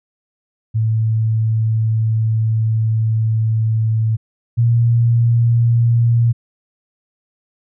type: tone pair in turn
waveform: sine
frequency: 111 / 117.32 Hz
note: A2 / A#2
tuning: +16 / +12 cents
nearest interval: minor second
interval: 96 cents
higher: second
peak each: -13 / -10 dBFS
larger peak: second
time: 0.74-4.17 / 4.57-6.33 s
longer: first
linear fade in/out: 20 ms
effects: none